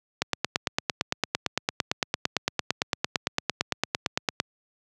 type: click train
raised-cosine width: 0.2 ms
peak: -5 dBFS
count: 38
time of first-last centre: 0.22-4.401 s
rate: 8.85 Hz
effects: high-pass 100 Hz 12 dB/octave